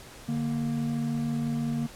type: tone pair together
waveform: triangle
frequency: 147.31 / 233.1 Hz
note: D3 / A#3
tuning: +6 / 0 cents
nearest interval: minor sixth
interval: 794 cents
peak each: -29 / -26 dBFS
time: 0.28-1.87 s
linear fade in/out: 10 ms
effects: pink hiss -47 dBFS RMS until 1.95 s + low-pass 12000 Hz 12 dB/octave